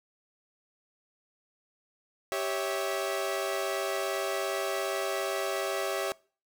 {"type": "chord", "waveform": "sawtooth", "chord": "C# diminished", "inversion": "second", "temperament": "equal with one note detuned", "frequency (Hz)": [392, 554.4, 651.7], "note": ["G4", "C#5", "E5"], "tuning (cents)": [0, 0, -20], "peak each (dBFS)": -30, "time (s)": [2.32, 6.12], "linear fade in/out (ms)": 0, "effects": ["noise-tail reverb RT60 0.4 s tail -23 dB re dry"]}